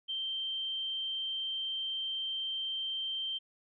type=tone; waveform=sine; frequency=3136 Hz; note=G7; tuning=in tune; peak=-33 dBFS; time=0.08-3.39 s; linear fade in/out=20 ms; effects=none